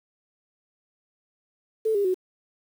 sine tone with pitch steps, 440 / 403.5 / 370 Hz, A4 / G#4 / F#4, 0 / -50 / 0 cents, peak -20 dBFS, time 1.85-2.144 s, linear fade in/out 10 ms, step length 98 ms, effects 8-bit

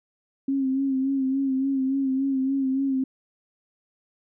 sine tone with vibrato, 268.4 Hz, C4, 44 cents sharp, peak -21 dBFS, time 0.48-3.04 s, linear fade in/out 5 ms, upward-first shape sine, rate 3.5 Hz, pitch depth 42 cents each way, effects none

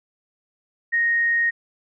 sine tone, 1864.7 Hz, A#6, in tune, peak -17 dBFS, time 0.92-1.51 s, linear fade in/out 20 ms, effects none

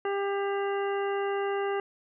harmonic tone, 398.4 Hz, G4, 28 cents sharp, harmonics 1 / 2 / 3 / 4 / 5 / 7, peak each -28 / -34 / -38 / -40 / -42 / -45 dBFS, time 0.05-1.8 s, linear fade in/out 2 ms, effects none

